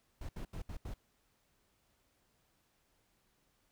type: noise bursts at uneven times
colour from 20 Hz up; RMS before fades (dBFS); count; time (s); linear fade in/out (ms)
brown; -42; 5; 0.21-0.29 / 0.36-0.45 / 0.53-0.62 / 0.69-0.77 / 0.85-0.94; 5
effects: pink hiss -75 dBFS RMS until 3.71 s